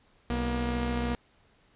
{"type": "tone pair together", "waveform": "sawtooth", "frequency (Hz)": [63, 237.9], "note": ["B1", "A#3"], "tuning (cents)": [35, 35], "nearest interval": "octave + major seventh", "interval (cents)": 2300, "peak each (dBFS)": [-27, -26], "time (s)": [0.3, 1.15], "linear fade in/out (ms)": 0, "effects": ["pink hiss -64 dBFS RMS until 1.75 s", "resampled to 8000 Hz"]}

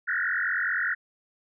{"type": "tone with frequency modulation", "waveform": "sine", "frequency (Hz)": 1661.2, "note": "G#6", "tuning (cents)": 0, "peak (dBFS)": -24, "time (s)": [0.07, 0.95], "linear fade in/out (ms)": 20, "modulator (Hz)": 44.8, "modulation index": 5.7, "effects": []}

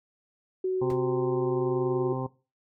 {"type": "tone with pitch glide", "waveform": "sine", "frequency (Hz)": [372.9, 370.3], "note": ["F#4", "F#4"], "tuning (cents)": [14, 1], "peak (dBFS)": -24, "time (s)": [0.64, 2.13], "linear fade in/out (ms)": 5, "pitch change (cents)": -13, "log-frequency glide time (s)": [0.84, 1.1]}
{"type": "harmonic tone", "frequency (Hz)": 130.3, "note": "C3", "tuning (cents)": -7, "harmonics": [1, 2, 3, 4, 6, 7, 8], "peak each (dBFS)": [-32, -35, -37, -38, -40, -40, -41], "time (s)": [0.81, 2.27], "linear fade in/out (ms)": 10}
{"type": "noise with exponential decay", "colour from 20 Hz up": "brown", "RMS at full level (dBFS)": -33, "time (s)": [0.9, 0.99], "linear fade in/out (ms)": 1, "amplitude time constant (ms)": 19}
{"effects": ["noise-tail reverb RT60 0.3 s tail -18 dB re dry"]}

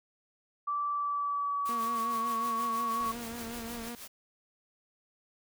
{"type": "tone with pitch glide", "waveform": "sine", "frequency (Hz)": [1163, 1118.9], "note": ["D6", "C#6"], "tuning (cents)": [-17, 16], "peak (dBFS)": -29, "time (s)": [0.67, 3.12], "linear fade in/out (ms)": 10, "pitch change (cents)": -67, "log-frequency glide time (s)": [0.91, 2.22]}
{"type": "noise with tremolo", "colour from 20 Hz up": "white", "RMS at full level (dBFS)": -44, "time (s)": [1.65, 4.08], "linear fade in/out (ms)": 10, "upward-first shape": "triangle", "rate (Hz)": 6.4, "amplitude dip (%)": 75}
{"type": "tone with vibrato", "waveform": "sawtooth", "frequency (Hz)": 233, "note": "A#3", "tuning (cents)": -1, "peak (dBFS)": -35, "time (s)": [1.69, 3.95], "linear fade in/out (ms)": 0, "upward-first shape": "sine", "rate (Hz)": 5.5, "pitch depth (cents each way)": 45}
{"type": "noise", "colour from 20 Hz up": "pink", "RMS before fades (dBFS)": -47, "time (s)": [2.99, 3.9], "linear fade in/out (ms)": 20}
{"effects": []}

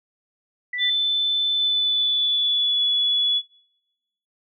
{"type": "tone", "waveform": "sine", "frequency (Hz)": 1975.5, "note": "B6", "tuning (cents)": 0, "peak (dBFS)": -25, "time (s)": [0.73, 0.9], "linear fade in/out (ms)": 5}
{"type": "tone with pitch glide", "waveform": "sine", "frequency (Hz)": [3520, 3408], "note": ["A7", "G#7"], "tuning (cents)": [0, 44], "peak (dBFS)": -18, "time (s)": [0.78, 3.42], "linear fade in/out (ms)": 50, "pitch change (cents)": -56, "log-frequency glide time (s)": [1.54, 2.83]}
{"effects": ["noise-tail reverb RT60 1.0 s tail -25 dB re dry"]}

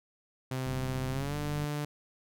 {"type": "tone with pitch glide", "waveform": "sawtooth", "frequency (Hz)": [130, 147.62], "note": ["C3", "D3"], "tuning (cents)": [-11, 9], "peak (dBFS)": -28, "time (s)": [0.51, 1.85], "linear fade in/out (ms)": 5, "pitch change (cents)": 220, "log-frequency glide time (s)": [1.1, 1.35]}
{"type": "click train", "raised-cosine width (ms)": 5, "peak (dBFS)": -29, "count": 48, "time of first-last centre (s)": [0.67, 1.641], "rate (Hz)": 48.4}
{"effects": []}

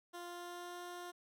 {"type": "tone with pitch glide", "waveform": "15% pulse", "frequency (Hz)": [349.2, 353.1], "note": ["F4", "F4"], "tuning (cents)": [0, 19], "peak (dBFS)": -39, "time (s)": [0.13, 1.12], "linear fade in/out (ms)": 20, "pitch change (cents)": 19, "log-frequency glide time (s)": [0.25, 0.82], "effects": []}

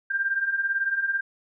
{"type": "beating tone pair", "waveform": "sine", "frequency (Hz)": [1574, 1592], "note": ["G6", "G6"], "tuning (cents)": [7, 26], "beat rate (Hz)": 18, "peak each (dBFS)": [-29, -24], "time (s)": [0.1, 1.21], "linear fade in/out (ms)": 10, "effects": []}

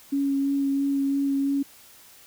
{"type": "tone with vibrato", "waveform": "sine", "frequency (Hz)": 277.2, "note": "C#4", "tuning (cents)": 0, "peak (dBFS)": -21, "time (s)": [0.12, 1.63], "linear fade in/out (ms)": 10, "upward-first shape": "sine", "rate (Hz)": 3, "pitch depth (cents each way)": 13, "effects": ["white hiss -51 dBFS RMS until 2.26 s"]}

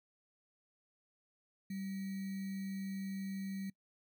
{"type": "tone with sample-and-hold", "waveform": "sine", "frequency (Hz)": 193.7, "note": "G3", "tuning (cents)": -20, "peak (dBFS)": -38, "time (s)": [1.7, 3.7], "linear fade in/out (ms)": 5, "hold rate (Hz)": 2100, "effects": ["noise-tail reverb RT60 0.1 s tail -25 dB re dry"]}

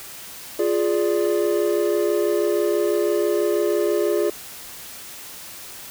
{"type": "chord", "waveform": "triangle", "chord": "D diminished", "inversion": "first", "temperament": "equal", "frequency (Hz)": [349.2, 415.3, 587.3], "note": ["F4", "Ab4", "D5"], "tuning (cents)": [0, 0, 0], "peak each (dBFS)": [-20, -19, -23], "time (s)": [0.59, 4.3], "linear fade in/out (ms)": 5, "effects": ["white hiss -38 dBFS RMS until 5.9 s"]}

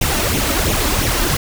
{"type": "noise with flanger", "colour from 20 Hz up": "pink", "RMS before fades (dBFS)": -17, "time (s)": [0.01, 1.37], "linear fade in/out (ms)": 5, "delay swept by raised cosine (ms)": [0.31, 3.31], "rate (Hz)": 2.9, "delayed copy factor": 0.65, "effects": []}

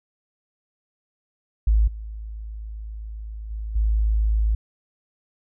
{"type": "tone with level steps", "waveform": "sine", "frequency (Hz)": 53.8, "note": "A1", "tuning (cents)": -38, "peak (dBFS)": [-14, -31, -27, -17], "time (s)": [1.67, 4.55], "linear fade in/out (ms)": 5, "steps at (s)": [1.87, 3.5, 3.75], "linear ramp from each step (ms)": 10, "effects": []}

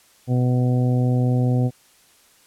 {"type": "harmonic tone", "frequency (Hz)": 124.9, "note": "B2", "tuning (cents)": 20, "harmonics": [1, 2, 3, 4, 5, 6], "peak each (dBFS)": [-17, -23, -33, -30, -36, -35], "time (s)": [0.27, 1.71], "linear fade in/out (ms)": 50, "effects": ["white hiss -55 dBFS RMS until 2.46 s", "low-pass 12000 Hz 12 dB/octave"]}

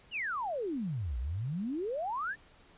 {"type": "exponential two-way sweep", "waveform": "sine", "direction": "down then up", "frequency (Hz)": [3033, 56.4, 1843], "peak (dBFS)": -32, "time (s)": [0.11, 2.36], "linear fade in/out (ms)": 50, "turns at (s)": 1.18, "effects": ["pink hiss -60 dBFS RMS until 2.77 s", "resampled to 8000 Hz"]}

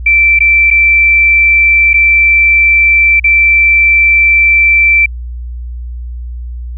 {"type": "tone with dropouts", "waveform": "sine", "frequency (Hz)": 2337, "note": "D7", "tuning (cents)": -9, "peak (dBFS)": -4, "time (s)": [0.06, 5.06], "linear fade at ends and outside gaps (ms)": 5, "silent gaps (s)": [[0.39, 0.404], [0.704, 0.71], [1.933, 1.94], [3.198, 3.241]], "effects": ["added 60 Hz sine -19 dBFS peak until 6.77 s"]}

